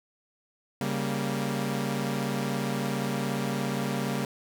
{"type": "chord", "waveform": "sawtooth", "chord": "G diminished", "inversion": "second", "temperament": "equal", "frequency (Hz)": [138.59, 196, 233.1], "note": ["Db3", "G3", "Bb3"], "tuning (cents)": [0, 0, 0], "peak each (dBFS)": -28, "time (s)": [0.81, 4.25], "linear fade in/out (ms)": 2, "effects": ["10-bit"]}